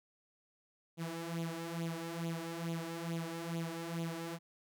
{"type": "tone with flanger", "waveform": "sawtooth", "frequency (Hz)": 166.5, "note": "E3", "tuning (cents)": 18, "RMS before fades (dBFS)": -40, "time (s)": [0.97, 4.39], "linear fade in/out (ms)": 50, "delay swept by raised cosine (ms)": [0.28, 3.78], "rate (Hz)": 2.3, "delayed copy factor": 0.7, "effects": []}